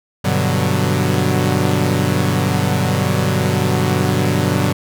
sawtooth chord, G major seventh, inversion none, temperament equal, 98 / 123.47 / 146.83 / 185 Hz, G2 / B2 / D3 / F#3, 0 / 0 / 0 / 0 cents, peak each -16 dBFS, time 0.24-4.73 s, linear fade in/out 10 ms, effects none

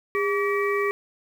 harmonic tone with a mistuned harmonic, 382.9 Hz, G4, 41 cents flat, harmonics 1 / 3 / 5 / 6, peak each -23 / -28 / -30 / -31 dBFS, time 0.15-0.91 s, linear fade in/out 0 ms, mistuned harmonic 1, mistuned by +100 cents, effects 8-bit

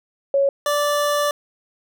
sine / 25% pulse tone pair in turn, 554.4 / 584.5 Hz, C#5 / D5, 0 / -8 cents, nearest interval minor second, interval 92 cents, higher second, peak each -14 dBFS, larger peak neither, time 0.34-0.49 / 0.66-1.31 s, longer second, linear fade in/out 2 ms, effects none

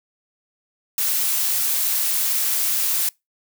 blue noise, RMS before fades -21 dBFS, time 0.98-3.09 s, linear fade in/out 2 ms, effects noise-tail reverb RT60 0.2 s tail -25 dB re dry

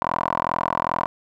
10% pulse tone with band-pass filter, 42.47 Hz, F1, 48 cents flat, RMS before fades -24 dBFS, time 0.02-1.06 s, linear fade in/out 0 ms, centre 950 Hz, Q 5.2, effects none

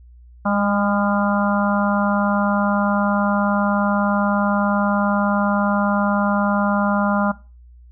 harmonic tone with a mistuned harmonic, 203.3 Hz, G#3, 37 cents flat, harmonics 1 / 3 / 4 / 5 / 6 / 7, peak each -19 / -24 / -25 / -26 / -27 / -27 dBFS, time 0.45-7.32 s, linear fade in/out 10 ms, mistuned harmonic 7, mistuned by -26 cents, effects noise-tail reverb RT60 0.3 s tail -18 dB re dry + added 60 Hz sine -42 dBFS peak until 7.91 s

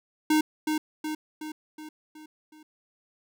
square tone with echo, 308.2 Hz, D#4, 16 cents flat, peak -20 dBFS, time 0.3-0.41 s, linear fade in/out 5 ms, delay 370 ms, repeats 6, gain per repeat -5 dB, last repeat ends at 2.63 s, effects none

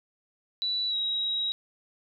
sine tone with pitch glide, 3951 to 3832 Hz, B7 to A#7, 0 to +47 cents, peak -26 dBFS, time 0.62-1.52 s, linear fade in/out 0 ms, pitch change -53 cents, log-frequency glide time 0.88-0.96 s, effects none

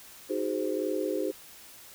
sine chord, Ab dominant seventh, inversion second, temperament just, 311.5 / 373.8 / 415.3 / 519.1 Hz, Eb4 / Gb4 / Ab4 / C5, +2 / +18 / 0 / -14 cents, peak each -33 dBFS, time 0.29-1.32 s, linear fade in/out 20 ms, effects white hiss -50 dBFS RMS until 1.94 s

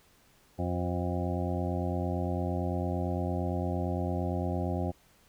harmonic tone with a mistuned harmonic, 88.8 Hz, F2, 29 cents sharp, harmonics 1 / 2 / 3 / 4 / 6 / 7 / 8 / 9, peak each -32 / -35 / -37 / -38 / -40 / -40 / -41 / -42 dBFS, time 0.58-4.92 s, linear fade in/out 20 ms, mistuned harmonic 6, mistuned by -28 cents, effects pink hiss -63 dBFS RMS until 5.28 s

